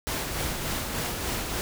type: noise with tremolo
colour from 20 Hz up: pink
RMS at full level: -29 dBFS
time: 0.07-1.61 s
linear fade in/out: 0 ms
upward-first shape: sine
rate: 3.4 Hz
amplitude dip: 35%
effects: none